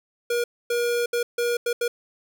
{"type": "tone bursts at uneven times", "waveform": "square", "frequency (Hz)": 477.5, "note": "A#4", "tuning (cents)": 42, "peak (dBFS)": -22, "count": 6, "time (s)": [[0.3, 0.44], [0.7, 1.06], [1.13, 1.23], [1.38, 1.57], [1.66, 1.73], [1.81, 1.88]], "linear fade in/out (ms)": 5, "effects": []}